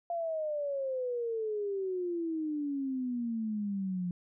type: exponential sweep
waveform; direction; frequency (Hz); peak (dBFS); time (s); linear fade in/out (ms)
sine; down; 693 to 175.1; -31; 0.1-4.11; 2
effects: none